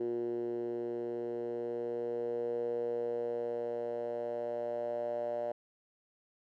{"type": "tone with band-pass filter sweep", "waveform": "10% pulse", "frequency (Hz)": 118.8, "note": "A#2", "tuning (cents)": 33, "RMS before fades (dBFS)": -36, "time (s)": [0, 5.52], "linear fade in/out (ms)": 5, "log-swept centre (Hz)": [370, 610], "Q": 6.2, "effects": []}